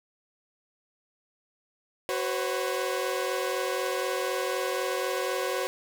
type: tone cluster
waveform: sawtooth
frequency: 373.1 / 500 / 544 Hz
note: F#4 / B4 / C#5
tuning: +14 / +21 / -33 cents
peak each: -28 dBFS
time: 2.09-5.67 s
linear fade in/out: 0 ms
effects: none